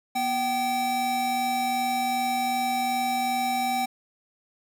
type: tone pair together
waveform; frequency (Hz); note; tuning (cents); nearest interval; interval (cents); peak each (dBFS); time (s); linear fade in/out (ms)
square; 242.8 / 771; B3 / G5; -29 / -29; octave + minor sixth; 2000; -33 / -25; 0.15-3.86; 10
effects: 9-bit